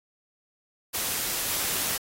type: noise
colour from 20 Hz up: white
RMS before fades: -28 dBFS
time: 0.93-1.98 s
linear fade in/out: 20 ms
effects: AAC 48 kbps